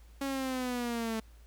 sawtooth linear sweep, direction down, 276.7 to 220 Hz, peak -28 dBFS, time 0.21-1.2 s, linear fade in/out 5 ms, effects added 56 Hz sine -52 dBFS peak until 1.46 s + pink hiss -65 dBFS RMS until 1.46 s

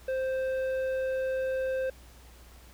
sine tone with tanh clipping, 523.3 Hz, C5, in tune, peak -29 dBFS, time 0.08-1.9 s, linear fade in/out 5 ms, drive 9 dB, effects added 60 Hz sine -51 dBFS peak until 2.73 s + pink hiss -56 dBFS RMS until 2.73 s

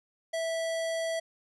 square tone, 656 Hz, E5, 9 cents flat, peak -30 dBFS, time 0.33-1.2 s, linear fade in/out 10 ms, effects resampled to 24000 Hz

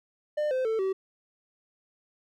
triangle tone with pitch steps, 600 / 516.3 / 444.3 / 382.4 Hz, D5 / C5 / A4 / G4, +37 / -23 / +17 / -43 cents, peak -23 dBFS, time 0.37-0.93 s, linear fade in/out 10 ms, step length 140 ms, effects none

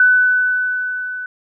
sine tone with level ramp, 1498 Hz, F#6, 21 cents sharp, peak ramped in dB -7 to -24 dBFS, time 0-1.26 s, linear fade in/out 2 ms, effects none

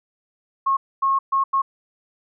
sine tone bursts at uneven times, 1086 Hz, C#6, 36 cents flat, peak -16 dBFS, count 4, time 0.66-0.77 / 1.02-1.19 / 1.32-1.44 / 1.53-1.62 s, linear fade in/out 10 ms, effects none

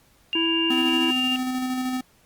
sine tone, 2800 Hz, F7, 4 cents sharp, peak -22 dBFS, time 0.33-1.36 s, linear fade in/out 0 ms
harmonic tone, 329.6 Hz, E4, in tune, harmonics 1 / 3 / 5 / 7 / 9, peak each -23 / -33 / -37 / -40 / -42 dBFS, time 0.35-1.11 s, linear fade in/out 5 ms
square tone with tremolo, 255.6 Hz, C4, 40 cents flat, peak -24 dBFS, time 0.7-2.01 s, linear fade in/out 5 ms, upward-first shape square, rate 13 Hz, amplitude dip 25%
effects pink hiss -59 dBFS RMS until 2.25 s + Opus 48 kbps

